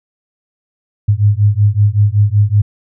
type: beating tone pair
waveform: sine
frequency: 101 / 106.3 Hz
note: G#2 / G#2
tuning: -48 / +41 cents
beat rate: 5.3 Hz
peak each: -11 dBFS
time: 1.08-2.62 s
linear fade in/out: 10 ms
effects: none